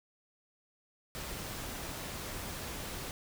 pink noise, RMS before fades -41 dBFS, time 1.15-3.11 s, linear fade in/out 0 ms, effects none

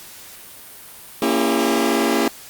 sawtooth chord, A# diminished seventh, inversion none, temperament just, 233.1 / 279.7 / 335.6 / 402.8 Hz, A#3 / C#4 / E4 / G4, 0 / +16 / +31 / +47 cents, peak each -18 dBFS, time 1.22-2.28 s, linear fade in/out 2 ms, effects white hiss -40 dBFS RMS until 2.49 s + Opus 48 kbps

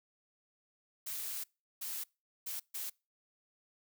blue noise bursts at uneven times, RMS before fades -40 dBFS, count 4, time 1.06-1.44 / 1.81-2.04 / 2.46-2.6 / 2.74-2.9 s, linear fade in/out 10 ms, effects noise-tail reverb RT60 0.3 s tail -26 dB re dry

